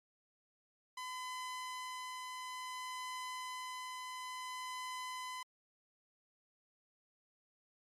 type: tone with tremolo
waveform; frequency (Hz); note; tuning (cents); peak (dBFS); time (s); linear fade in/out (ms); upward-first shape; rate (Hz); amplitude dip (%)
sawtooth; 1013; B5; +44; -37; 0.97-5.43; 5; triangle; 0.57; 25
effects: low-pass 11000 Hz 12 dB/octave + MP3 64 kbps